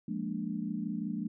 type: chord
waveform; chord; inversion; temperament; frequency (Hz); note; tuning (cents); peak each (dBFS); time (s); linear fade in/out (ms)
sine; Bb dominant seventh; second; equal; 174.61 / 207.7 / 233.1 / 293.7; F3 / Ab3 / Bb3 / D4; 0 / 0 / 0 / 0; -39 / -36 / -38 / -40; 0.08-1.28; 5
effects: none